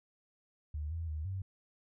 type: tone with pitch steps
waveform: sine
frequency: 75.2 / 82.8 / 77.1 / 95.3 Hz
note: D2 / E2 / D#2 / G2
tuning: +42 / +8 / -15 / -48 cents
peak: -35 dBFS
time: 0.74-1.42 s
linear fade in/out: 5 ms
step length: 170 ms
effects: none